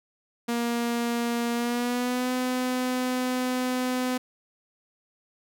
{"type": "tone with pitch glide", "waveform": "sawtooth", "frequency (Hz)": [236.1, 253], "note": ["A#3", "B3"], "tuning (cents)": [22, 42], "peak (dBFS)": -21, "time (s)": [0.48, 4.18], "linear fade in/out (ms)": 10, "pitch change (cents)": 120, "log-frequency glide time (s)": [1.53, 2.32], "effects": []}